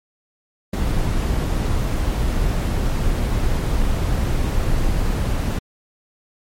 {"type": "noise", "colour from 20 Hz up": "brown", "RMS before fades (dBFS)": -19, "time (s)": [0.73, 5.59], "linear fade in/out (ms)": 5, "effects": ["MP3 64 kbps"]}